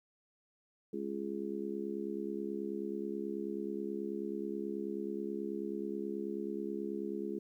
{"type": "harmonic tone", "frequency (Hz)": 69.3, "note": "C#2", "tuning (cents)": 0, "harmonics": [3, 4, 5, 6], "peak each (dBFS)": [-41, -44, -40, -41], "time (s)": [0.93, 7.39], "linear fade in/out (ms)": 5, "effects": ["12-bit"]}